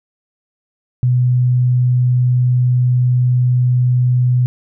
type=tone; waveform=sine; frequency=124.7 Hz; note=B2; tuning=17 cents sharp; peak=-10 dBFS; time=1.03-4.46 s; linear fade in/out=0 ms; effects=none